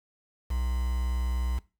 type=tone with quantisation; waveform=triangle; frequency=61.74 Hz; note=B1; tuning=in tune; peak=-24 dBFS; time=0.5-1.59 s; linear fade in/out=10 ms; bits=7; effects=noise-tail reverb RT60 0.3 s tail -20 dB re dry